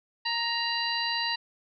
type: harmonic tone with a mistuned harmonic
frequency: 935 Hz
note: A#5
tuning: 5 cents sharp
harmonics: 1 / 2 / 3 / 4 / 5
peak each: -33 / -33 / -33 / -33 / -33 dBFS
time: 0.25-1.36 s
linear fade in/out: 10 ms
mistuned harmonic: 4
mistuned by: +110 cents
effects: none